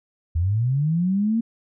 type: linear sweep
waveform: sine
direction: up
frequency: 77.78 to 233.1 Hz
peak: -18 dBFS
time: 0.35-1.41 s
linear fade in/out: 10 ms
effects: none